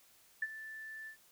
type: tone with ADSR envelope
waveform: sine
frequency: 1760 Hz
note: A6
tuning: in tune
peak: -30 dBFS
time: 0.42-1.17 s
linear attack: 5 ms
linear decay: 40 ms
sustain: -14 dB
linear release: 95 ms
effects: white hiss -65 dBFS RMS until 1.31 s